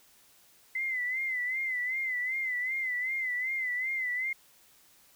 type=tone with vibrato; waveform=sine; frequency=2040 Hz; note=C7; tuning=44 cents flat; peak=-29 dBFS; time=0.75-4.33 s; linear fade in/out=5 ms; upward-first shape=sine; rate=2.6 Hz; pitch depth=72 cents each way; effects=white hiss -61 dBFS RMS until 5.15 s